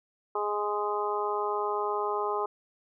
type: harmonic tone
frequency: 207.7 Hz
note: G#3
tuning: in tune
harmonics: 2 / 3 / 4 / 5 / 6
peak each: -31 / -39 / -33 / -33 / -35 dBFS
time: 0.35-2.46 s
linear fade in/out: 5 ms
effects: none